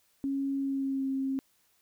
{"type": "tone with pitch glide", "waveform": "sine", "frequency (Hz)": [274.6, 268.3], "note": ["C#4", "C4"], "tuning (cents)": [-16, 44], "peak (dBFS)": -28, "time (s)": [0.24, 1.39], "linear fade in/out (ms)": 0, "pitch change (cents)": -40, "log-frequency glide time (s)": [0.57, 1.07], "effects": ["white hiss -69 dBFS RMS until 1.81 s"]}